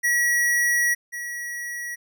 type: tone pair in turn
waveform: square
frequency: 1922 / 1922 Hz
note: B6 / B6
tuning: -48 / -48 cents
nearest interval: unison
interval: 0 cents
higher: neither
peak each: -19 / -30 dBFS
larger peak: first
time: 0.03-0.95 / 1.12-1.96 s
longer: first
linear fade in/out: 20 ms
effects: none